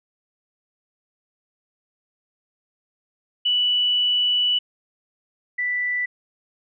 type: tone pair in turn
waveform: sine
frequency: 2960 / 1975.6 Hz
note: F#7 / B6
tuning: 0 / 0 cents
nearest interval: perfect fifth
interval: 700 cents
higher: first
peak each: -17 / -21 dBFS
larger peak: first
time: 3.45-4.59 / 5.58-6.06 s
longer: first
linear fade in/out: 10 ms
effects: none